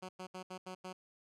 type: tone bursts at uneven times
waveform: 10% pulse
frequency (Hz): 185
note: F#3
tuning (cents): 0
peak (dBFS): -35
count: 6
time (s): 0.02-0.09 / 0.19-0.27 / 0.34-0.43 / 0.5-0.58 / 0.66-0.75 / 0.84-0.93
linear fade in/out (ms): 10
effects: low-pass 8000 Hz 12 dB/octave